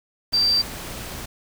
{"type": "tone in noise", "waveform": "sine", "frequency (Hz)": 4686, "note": "D8", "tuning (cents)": -5, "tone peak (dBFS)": -16, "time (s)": [0.33, 0.62], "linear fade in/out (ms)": 10, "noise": "pink", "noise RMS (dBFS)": -34, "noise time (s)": [0.32, 1.26], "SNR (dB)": 15, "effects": []}